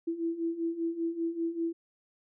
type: beating tone pair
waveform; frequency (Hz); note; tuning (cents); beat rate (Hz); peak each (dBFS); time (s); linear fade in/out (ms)
sine; 329.6 / 334.7; E4 / E4; 0 / +26; 5.1; -35 / -31; 0.07-1.73; 10
effects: none